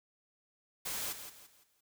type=noise with echo; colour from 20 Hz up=white; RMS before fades=-38 dBFS; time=0.85-1.13 s; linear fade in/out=10 ms; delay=170 ms; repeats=4; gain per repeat=-9 dB; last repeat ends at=1.81 s; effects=none